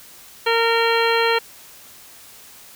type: harmonic tone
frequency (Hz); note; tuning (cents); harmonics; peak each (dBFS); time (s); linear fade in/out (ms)
460; A#4; -23; 1 / 2 / 3 / 4 / 5 / 6 / 7 / 9; -19 / -22 / -24 / -25 / -26 / -27 / -27 / -29; 0.46-1.39; 10
effects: white hiss -44 dBFS RMS until 2.75 s